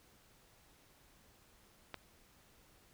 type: click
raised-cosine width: 0.3 ms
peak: -26 dBFS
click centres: 1.943 s
effects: pink hiss -66 dBFS RMS until 2.93 s

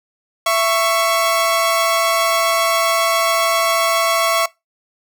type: tone pair together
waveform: sawtooth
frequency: 666.7 / 1108.7 Hz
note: E5 / C#6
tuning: +19 / 0 cents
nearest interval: major sixth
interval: 881 cents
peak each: -13 dBFS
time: 0.46-4.46 s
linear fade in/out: 5 ms
effects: noise-tail reverb RT60 0.2 s tail -21 dB re dry

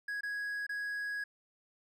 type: tone with dropouts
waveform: triangle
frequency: 1661.2 Hz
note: G#6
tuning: in tune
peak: -33 dBFS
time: 0.08-1.24 s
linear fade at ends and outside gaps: 5 ms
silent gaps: 0.209-0.232 / 0.667-0.692 s
effects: none

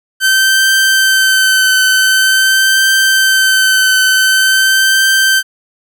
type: tone with vibrato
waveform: sawtooth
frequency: 1542 Hz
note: G6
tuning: 29 cents flat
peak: -4 dBFS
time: 0.2-5.43 s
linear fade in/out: 50 ms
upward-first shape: triangle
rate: 0.46 Hz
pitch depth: 22 cents each way
effects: none

